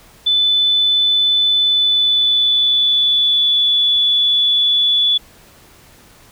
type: tone with pitch glide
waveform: sine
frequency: 3503 to 3439 Hz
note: A7 to A7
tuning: -8 to -40 cents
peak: -11 dBFS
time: 0.26-5.18 s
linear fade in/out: 10 ms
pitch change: -32 cents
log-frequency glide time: 1.6-3.83 s
effects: pink hiss -46 dBFS RMS until 6.31 s